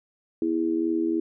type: tone with amplitude modulation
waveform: sine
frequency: 327.7 Hz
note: E4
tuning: 10 cents flat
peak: -18 dBFS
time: 0.42-1.2 s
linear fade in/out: 2 ms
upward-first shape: sine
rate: 83.1 Hz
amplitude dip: 85%
effects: none